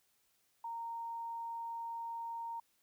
sine tone, 925 Hz, A#5, 14 cents flat, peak -39 dBFS, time 0.64-2.6 s, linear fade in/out 5 ms, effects white hiss -75 dBFS RMS until 2.82 s

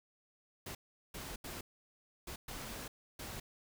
pink noise bursts at uneven times, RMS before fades -45 dBFS, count 6, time 0.66-0.75 / 1.14-1.36 / 1.44-1.61 / 2.27-2.36 / 2.48-2.88 / 3.19-3.4 s, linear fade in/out 5 ms, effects none

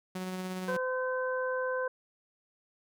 sawtooth tone with tremolo, 185 Hz, F#3, in tune, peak -30 dBFS, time 0.15-0.77 s, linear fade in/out 5 ms, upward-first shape sine, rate 17 Hz, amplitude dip 25%
harmonic tone, 512 Hz, C5, 38 cents flat, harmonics 1 / 2 / 3, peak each -31 / -37 / -36 dBFS, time 0.68-1.88 s, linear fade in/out 5 ms
effects none

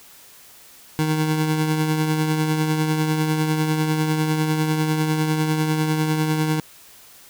25% pulse tone with tremolo, 155.56 Hz, D#3, in tune, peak -13 dBFS, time 0.99-6.6 s, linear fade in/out 0 ms, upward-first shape triangle, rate 10 Hz, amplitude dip 45%, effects white hiss -47 dBFS RMS until 7.29 s

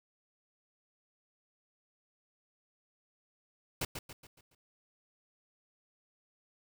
pink noise with echo, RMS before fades -34 dBFS, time 3.81-3.85 s, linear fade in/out 5 ms, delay 140 ms, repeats 5, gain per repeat -7 dB, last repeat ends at 4.55 s, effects none

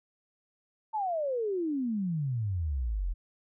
sine exponential sweep, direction down, 900 to 40 Hz, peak -28 dBFS, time 0.93-3.14 s, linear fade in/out 20 ms, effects none

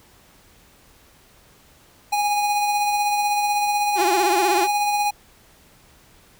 square tone with tremolo, 825 Hz, G#5, 12 cents flat, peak -18 dBFS, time 2.12-5.11 s, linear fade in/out 10 ms, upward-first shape sine, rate 16 Hz, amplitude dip 30%
sawtooth tone with vibrato, 364.4 Hz, F#4, 26 cents flat, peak -16 dBFS, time 3.95-4.68 s, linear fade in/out 50 ms, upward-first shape sine, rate 16 Hz, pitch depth 120 cents each way
effects pink hiss -53 dBFS RMS until 6.39 s

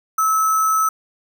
sine tone with sample-and-hold, 1300 Hz, E6, 24 cents flat, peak -14 dBFS, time 0.18-0.89 s, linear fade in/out 5 ms, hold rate 7350 Hz, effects none

